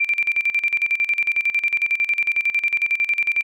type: tone with tremolo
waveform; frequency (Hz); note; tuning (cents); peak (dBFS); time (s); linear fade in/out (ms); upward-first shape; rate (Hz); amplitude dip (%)
sine; 2361; D7; +9; -15; 0-3.43; 10; square; 11; 80
effects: none